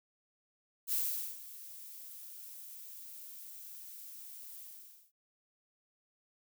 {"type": "noise with ADSR envelope", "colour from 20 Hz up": "violet", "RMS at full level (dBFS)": -32, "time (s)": [0.87, 5.12], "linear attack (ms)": 54, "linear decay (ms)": 440, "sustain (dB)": -17, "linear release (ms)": 490, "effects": []}